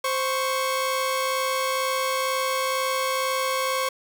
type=tone pair together; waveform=sawtooth; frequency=522 / 1106.1 Hz; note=C5 / C#6; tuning=-4 / -4 cents; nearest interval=octave + minor second; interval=1300 cents; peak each=-22 dBFS; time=0.04-3.89 s; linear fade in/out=5 ms; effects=none